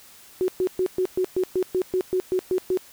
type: tone bursts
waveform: sine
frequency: 370 Hz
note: F#4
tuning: in tune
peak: -19 dBFS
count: 13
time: 0.41-2.773 s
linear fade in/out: 0 ms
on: 71 ms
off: 120 ms
effects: white hiss -49 dBFS RMS until 2.92 s